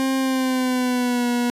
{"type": "tone with pitch glide", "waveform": "40% pulse", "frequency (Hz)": [265.4, 242], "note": ["C4", "B3"], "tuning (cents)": [25, -35], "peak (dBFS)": -18, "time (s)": [0, 1.5], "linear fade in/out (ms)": 0, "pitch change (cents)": -160, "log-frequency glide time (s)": [0.18, 1.27], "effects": ["resampled to 32000 Hz"]}